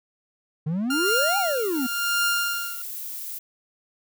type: exponential two-way sweep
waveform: triangle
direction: up then down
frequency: 146.83 to 826 to 239.1 Hz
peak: -21 dBFS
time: 0.66-1.87 s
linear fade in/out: 10 ms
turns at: 1.38 s
type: tone with tremolo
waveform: sawtooth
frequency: 1400 Hz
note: F6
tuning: 4 cents sharp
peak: -16 dBFS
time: 0.9-2.82 s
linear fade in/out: 5 ms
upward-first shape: triangle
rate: 0.93 Hz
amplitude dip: 95%
type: noise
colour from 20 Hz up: violet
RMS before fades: -34 dBFS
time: 1.05-3.39 s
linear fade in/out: 10 ms
effects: none